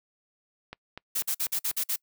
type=click train; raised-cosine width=0.3 ms; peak=-23 dBFS; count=5; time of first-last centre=0.73-1.713 s; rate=4.07 Hz
type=noise bursts; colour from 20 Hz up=blue; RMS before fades=-28 dBFS; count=7; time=1.15-1.962 s; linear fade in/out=10 ms; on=74 ms; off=49 ms
effects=noise-tail reverb RT60 0.1 s tail -26 dB re dry